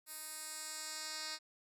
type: tone with band-pass filter sweep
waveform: 10% pulse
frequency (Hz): 311.1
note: D#4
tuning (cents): 0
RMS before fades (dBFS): -45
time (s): 0.06-1.39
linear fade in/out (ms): 50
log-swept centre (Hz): 12000 to 5000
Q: 1.5
effects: none